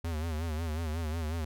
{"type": "tone with vibrato", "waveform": "square", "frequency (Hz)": 80, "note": "D#2", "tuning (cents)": 49, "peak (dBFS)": -32, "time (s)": [0.04, 1.45], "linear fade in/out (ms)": 5, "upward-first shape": "sine", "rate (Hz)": 5.5, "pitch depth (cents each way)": 98, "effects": []}